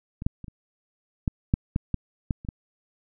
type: clicks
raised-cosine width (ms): 5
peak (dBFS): -22 / -10 / -26 / -28 / -11 / -7 / -11 / -12 / -12 / -28 / -17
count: 11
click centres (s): 0.221 / 0.265 / 0.443 / 0.482 / 1.278 / 1.539 / 1.761 / 1.943 / 2.308 / 2.449 / 2.488
effects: none